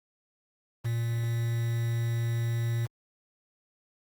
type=tone with quantisation; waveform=triangle; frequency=116.54 Hz; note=A#2; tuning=in tune; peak=-24 dBFS; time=0.84-2.87 s; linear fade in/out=20 ms; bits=7; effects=Opus 48 kbps